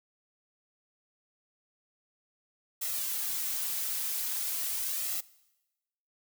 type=noise with flanger; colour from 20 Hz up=blue; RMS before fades=-33 dBFS; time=2.81-5.21 s; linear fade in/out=10 ms; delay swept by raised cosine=1.5 to 4.6 ms; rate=0.43 Hz; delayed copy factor=+0.55; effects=noise-tail reverb RT60 1.0 s tail -21 dB re dry